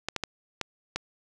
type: clicks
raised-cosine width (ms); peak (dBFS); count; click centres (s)
0.2; -12; 5; 0.086 / 0.163 / 0.237 / 0.613 / 0.96
effects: none